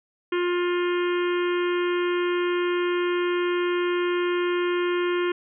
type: harmonic tone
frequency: 353.3 Hz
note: F4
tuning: 20 cents sharp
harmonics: 1 / 3 / 4 / 5 / 6 / 7 / 8 / 9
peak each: -22 / -32 / -34 / -36 / -38 / -39 / -40 / -41 dBFS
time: 0.32-5.32 s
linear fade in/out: 5 ms
effects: none